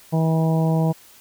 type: harmonic tone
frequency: 161.2 Hz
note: E3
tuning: 38 cents flat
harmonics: 1 / 2 / 3 / 4 / 5 / 6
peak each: -17 / -28 / -28 / -28 / -31 / -34 dBFS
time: 0.12-0.93 s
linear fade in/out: 20 ms
effects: white hiss -49 dBFS RMS until 1.2 s